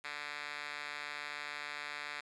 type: tone with band-pass filter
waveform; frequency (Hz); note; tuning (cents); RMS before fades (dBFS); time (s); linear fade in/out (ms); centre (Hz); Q
5% pulse; 146.83; D3; 0; -43; 0.04-2.21; 10; 2600; 2.4
effects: resampled to 24000 Hz + 10-bit